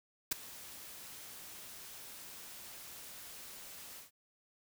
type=noise with ADSR envelope; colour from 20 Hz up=white; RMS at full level=-29 dBFS; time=0.31-4.11 s; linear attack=10 ms; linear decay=10 ms; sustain=-21 dB; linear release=130 ms; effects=none